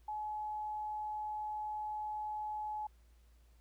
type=tone; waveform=sine; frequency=850 Hz; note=G#5; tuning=40 cents sharp; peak=-37 dBFS; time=0.08-2.87 s; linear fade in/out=5 ms; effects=added 58 Hz sine -61 dBFS peak until 3.6 s + pink hiss -74 dBFS RMS until 3.6 s